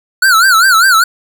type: tone with vibrato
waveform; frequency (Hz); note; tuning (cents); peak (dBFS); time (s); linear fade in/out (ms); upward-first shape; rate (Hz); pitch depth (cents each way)
square; 1434; F6; +45; -6; 0.22-1.04; 5; sine; 5; 170
effects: 8-bit